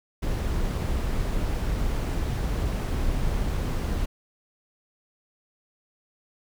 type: noise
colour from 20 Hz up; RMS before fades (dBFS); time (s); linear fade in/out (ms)
brown; -26; 0.22-4.06; 10
effects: none